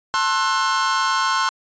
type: chord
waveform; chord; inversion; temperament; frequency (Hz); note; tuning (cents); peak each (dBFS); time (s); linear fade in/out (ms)
45% pulse; F# half-diminished seventh; first; just; 888 / 1065.6 / 1332 / 1480; A5 / C6 / E6 / F#6; +16 / +31 / +18 / 0; -26 / -20 / -26 / -24; 0.14-1.49; 0
effects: resampled to 16000 Hz